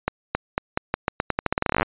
accelerating click train, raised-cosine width 0.5 ms, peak -5 dBFS, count 23, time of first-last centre 0.08-1.83 s, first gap 270 ms, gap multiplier 0.85, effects resampled to 8000 Hz

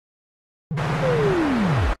triangle tone with vibrato, 148.9 Hz, D3, 24 cents sharp, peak -20 dBFS, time 0.71-1.33 s, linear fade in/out 0 ms, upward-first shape sine, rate 17 Hz, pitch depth 200 cents each way
white low-pass noise, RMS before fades -28 dBFS, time 0.77-1.94 s, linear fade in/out 10 ms, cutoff 1300 Hz, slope 12 dB/octave
sine linear sweep, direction down, 543 to 30.25 Hz, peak -18 dBFS, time 1.02-1.93 s, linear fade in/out 10 ms
effects noise-tail reverb RT60 0.1 s tail -24 dB re dry + AAC 32 kbps

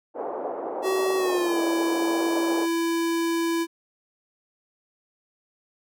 pink band-pass noise, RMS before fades -31 dBFS, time 0.14-2.68 s, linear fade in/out 50 ms, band 390 to 840 Hz, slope 24 dB/octave
square tone with pitch glide, 378.9 to 333.7 Hz, F#4 to E4, +41 to +21 cents, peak -23 dBFS, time 0.82-3.67 s, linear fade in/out 50 ms, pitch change -220 cents, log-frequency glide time 1.16-1.6 s
effects none

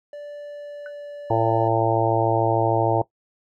triangle tone with pitch glide, 584 to 580.6 Hz, D5 to D5, -10 to -20 cents, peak -31 dBFS, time 0.13-1.68 s, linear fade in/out 2 ms, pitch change -10 cents, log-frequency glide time 0.38-1.12 s
sine tone with exponential decay, 1500 Hz, F#6, 23 cents sharp, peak -32 dBFS, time 0.86-0.94 s, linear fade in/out 1 ms, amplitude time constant 16 ms
harmonic tone, 113.3 Hz, A#2, 49 cents flat, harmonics 1 / 3 / 4 / 5 / 6 / 7 / 8, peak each -25 / -25 / -25 / -25 / -25 / -25 / -25 dBFS, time 1.3-3.02 s, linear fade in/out 5 ms
effects noise-tail reverb RT60 0.1 s tail -18 dB re dry

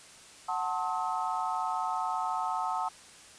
sine chord, F# diminished seventh, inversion none, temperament just, 740 / 888 / 1065.6 / 1278.7 Hz, F#5 / A5 / C6 / Eb6, 0 / +16 / +31 / +47 cents, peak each -34 / -33 / -37 / -35 dBFS, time 0.48-2.89 s, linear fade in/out 10 ms, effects white hiss -52 dBFS RMS until 3.38 s + resampled to 22050 Hz

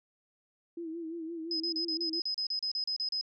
sine tone with vibrato, 329.6 Hz, E4, in tune, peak -36 dBFS, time 0.77-2.2 s, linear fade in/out 5 ms, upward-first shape sine, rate 5.8 Hz, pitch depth 65 cents each way
sine tone bursts, 5060 Hz, D#8, 28 cents sharp, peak -30 dBFS, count 14, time 1.51-3.212 s, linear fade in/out 2 ms, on 90 ms, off 34 ms
effects none

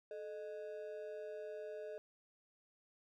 triangle ring-modulated tone, 523.3 Hz, C5, in tune, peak -39 dBFS, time 0.11-1.98 s, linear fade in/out 0 ms, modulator 90.7 Hz, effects none

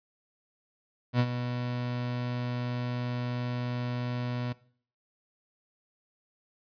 30% pulse tone with ADSR envelope, 122.8 Hz, B2, 9 cents flat, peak -18 dBFS, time 1.13-4.53 s, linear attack 65 ms, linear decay 59 ms, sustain -10 dB, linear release 10 ms, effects noise-tail reverb RT60 0.5 s tail -19 dB re dry + resampled to 11025 Hz

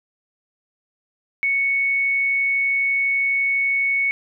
sine tone, 2217 Hz, C#7, in tune, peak -17 dBFS, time 1.43-4.11 s, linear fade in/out 0 ms, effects none

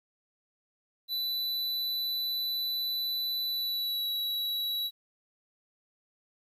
square tone with pitch glide, 3982 to 3909 Hz, B7 to B7, +14 to -19 cents, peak -30 dBFS, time 1.08-4.91 s, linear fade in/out 50 ms, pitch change -33 cents, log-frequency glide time 3.46-4.09 s, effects 11-bit

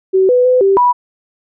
sine tone with pitch steps, 379.2 / 496.8 / 505 / 390.7 / 980 Hz, F#4 / B4 / B4 / G4 / B5, +43 / +10 / +39 / -6 / -14 cents, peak -7 dBFS, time 0.13-0.93 s, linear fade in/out 20 ms, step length 160 ms, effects none

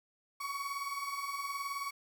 35% pulse beating tone pair, 1108.7 / 1127.7 Hz, C#6 / C#6, 0 / +29 cents, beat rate 19 Hz, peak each -40 / -36 dBFS, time 0.4-1.91 s, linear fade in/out 10 ms, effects 10-bit

